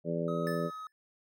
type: harmonic tone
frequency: 83.7 Hz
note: E2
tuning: 27 cents sharp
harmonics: 2 / 3 / 4 / 5 / 6 / 7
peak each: -34 / -39 / -40 / -37 / -40 / -36 dBFS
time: 0.04-0.71 s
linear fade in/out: 50 ms
type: tone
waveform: triangle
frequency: 1267 Hz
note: D#6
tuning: 31 cents sharp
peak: -38 dBFS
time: 0.28-0.87 s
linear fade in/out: 2 ms
type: tone with exponential decay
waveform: square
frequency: 1748 Hz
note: A6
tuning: 12 cents flat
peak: -37 dBFS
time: 0.47-0.92 s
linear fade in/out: 0 ms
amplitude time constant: 97 ms
effects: none